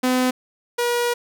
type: tone pair in turn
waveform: sawtooth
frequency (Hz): 253.9 / 480.3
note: B3 / B4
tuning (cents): +48 / -48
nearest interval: major seventh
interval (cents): 1104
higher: second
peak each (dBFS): -13 / -15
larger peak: first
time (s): 0.03-0.31 / 0.78-1.14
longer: second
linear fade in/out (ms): 10
effects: none